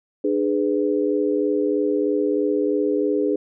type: chord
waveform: sine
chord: G# diminished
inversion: second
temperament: just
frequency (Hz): 299 / 415.3 / 498.4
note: D4 / G#4 / B4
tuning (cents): +31 / 0 / +16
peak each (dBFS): -22 / -21 / -25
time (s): 0.24-3.36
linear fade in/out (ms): 5
effects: none